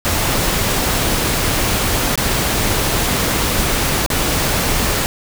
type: noise with dropouts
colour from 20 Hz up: pink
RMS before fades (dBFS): -17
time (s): 0.05-5.06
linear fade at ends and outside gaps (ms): 0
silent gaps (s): 2.156-2.176 / 4.062-4.102
effects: none